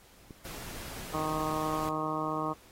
click, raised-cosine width 3 ms, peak -32 dBFS, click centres 0.308 s
pink noise, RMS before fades -43 dBFS, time 0.45-1.89 s, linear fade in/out 0 ms
harmonic tone, 155.56 Hz, D#3, in tune, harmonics 1 / 2 / 3 / 4 / 5 / 6 / 7 / 8, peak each -40 / -36 / -40 / -39 / -40 / -40 / -35 / -39 dBFS, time 1.13-2.54 s, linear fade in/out 20 ms
effects pink hiss -58 dBFS RMS until 2.71 s + AAC 48 kbps

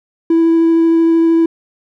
triangle tone with vibrato, 330 Hz, E4, 2 cents sharp, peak -5 dBFS, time 0.3-1.46 s, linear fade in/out 5 ms, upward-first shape triangle, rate 13 Hz, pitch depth 10 cents each way, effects tanh soft clip ceiling -3 dBFS

